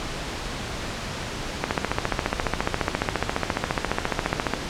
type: click train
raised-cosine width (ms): 0.5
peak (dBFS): -6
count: 43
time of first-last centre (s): 1.64-4.537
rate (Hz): 14.5
effects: pink hiss -31 dBFS RMS until 4.69 s + low-pass 6000 Hz 12 dB/octave